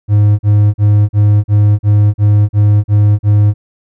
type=tone bursts; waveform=triangle; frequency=103.9 Hz; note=G#2; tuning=1 cent sharp; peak=-3 dBFS; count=10; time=0.08-3.54 s; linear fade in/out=50 ms; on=310 ms; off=40 ms; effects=none